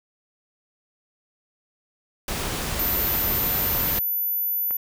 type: noise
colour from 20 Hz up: pink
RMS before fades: -28 dBFS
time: 2.28-3.99 s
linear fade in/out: 2 ms
type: tone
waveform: sine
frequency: 14000 Hz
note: A9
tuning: 10 cents flat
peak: -22 dBFS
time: 2.79-4.77 s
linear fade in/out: 5 ms
type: clicks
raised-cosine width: 0.5 ms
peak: -23 dBFS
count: 2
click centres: 2.958 / 4.708 s
effects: none